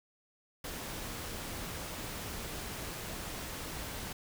pink noise, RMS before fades -41 dBFS, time 0.64-4.13 s, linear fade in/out 5 ms, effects none

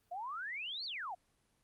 sine exponential two-way sweep, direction up then down, 675 to 4674 to 675 Hz, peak -39 dBFS, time 0.11-1.15 s, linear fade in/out 10 ms, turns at 0.85 s, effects pink hiss -75 dBFS RMS until 1.63 s + Opus 24 kbps

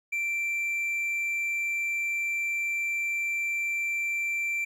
triangle tone, 2349 Hz, D7, in tune, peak -25 dBFS, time 0.12-4.65 s, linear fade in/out 10 ms, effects 11-bit

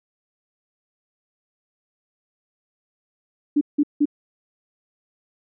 sine tone bursts, 292 Hz, D4, 10 cents flat, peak -14 dBFS, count 3, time 3.56-4.056 s, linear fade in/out 10 ms, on 52 ms, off 170 ms, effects none

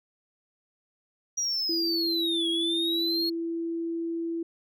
triangle linear two-way sweep, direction down then up, 5790 to 3279 to 4331 Hz, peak -25 dBFS, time 1.37-3.3 s, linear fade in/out 10 ms, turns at 2.49 s
sine tone, 333.3 Hz, E4, 19 cents sharp, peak -28 dBFS, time 1.69-4.43 s, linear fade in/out 5 ms
effects none

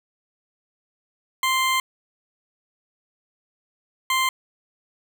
20% pulse tone bursts at uneven times, 1046.5 Hz, C6, in tune, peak -14 dBFS, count 2, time 1.43-1.8 / 4.1-4.29 s, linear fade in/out 2 ms, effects none

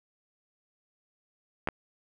clicks, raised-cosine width 0.5 ms, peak -14 dBFS, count 2, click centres 1.674 / 1.687 s, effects 8-bit

